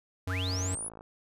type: tone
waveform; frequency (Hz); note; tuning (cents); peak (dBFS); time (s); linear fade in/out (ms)
square; 92.5; F#2; 0; -31; 0.27-0.75; 5
type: linear sweep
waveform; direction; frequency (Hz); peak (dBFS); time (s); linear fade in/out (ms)
sine; up; 1074 to 10548; -34; 0.29-0.89; 10
type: click train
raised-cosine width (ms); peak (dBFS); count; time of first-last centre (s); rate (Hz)
1; -32; 30; 0.48-1.009; 54.8
effects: resampled to 32000 Hz